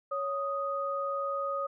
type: tone pair together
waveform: sine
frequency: 556 / 1245.2 Hz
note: C#5 / D#6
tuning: +5 / +1 cents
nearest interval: octave + major second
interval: 1396 cents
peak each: -33 / -32 dBFS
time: 0.11-1.67 s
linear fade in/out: 10 ms
effects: none